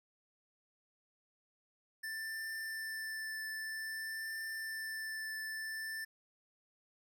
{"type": "tone with vibrato", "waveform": "square", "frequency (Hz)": 1770, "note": "A6", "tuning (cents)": 10, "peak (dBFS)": -40, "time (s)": [2.03, 6.05], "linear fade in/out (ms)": 10, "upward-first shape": "triangle", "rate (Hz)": 0.52, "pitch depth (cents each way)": 13, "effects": []}